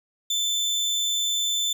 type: tone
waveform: 30% pulse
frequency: 3530 Hz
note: A7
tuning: 5 cents sharp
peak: -20 dBFS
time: 0.3-1.73 s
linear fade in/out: 5 ms
effects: none